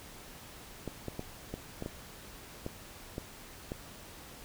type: clicks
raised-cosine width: 2 ms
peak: -23 dBFS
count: 9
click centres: 0.877 / 1.083 / 1.194 / 1.54 / 1.824 / 1.861 / 2.664 / 3.181 / 3.719 s
effects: pink hiss -50 dBFS RMS until 4.44 s